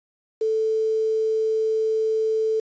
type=tone with quantisation; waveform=sine; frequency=440 Hz; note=A4; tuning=in tune; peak=-19 dBFS; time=0.41-2.6 s; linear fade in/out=5 ms; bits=7; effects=resampled to 16000 Hz